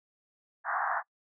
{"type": "band-pass noise", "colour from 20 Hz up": "pink", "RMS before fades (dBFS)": -31, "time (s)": [0.64, 1.03], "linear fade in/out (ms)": 50, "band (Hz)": [690, 1800], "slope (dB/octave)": 96, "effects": ["noise-tail reverb RT60 0.1 s tail -24 dB re dry"]}